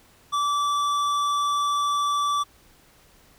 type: tone with tanh clipping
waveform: sine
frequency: 1159 Hz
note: D6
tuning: 23 cents flat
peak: -23 dBFS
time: 0.32-2.44 s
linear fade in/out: 20 ms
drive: 14 dB
effects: pink hiss -56 dBFS RMS until 3.38 s